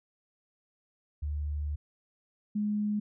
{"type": "tone pair in turn", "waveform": "sine", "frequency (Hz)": [73.9, 209], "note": ["D2", "G#3"], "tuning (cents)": [11, 11], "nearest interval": "octave + tritone", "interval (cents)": 1800, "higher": "second", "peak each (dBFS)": [-30, -27], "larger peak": "second", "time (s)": [[1.22, 1.76], [2.55, 3]], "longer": "first", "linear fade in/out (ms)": 10, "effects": []}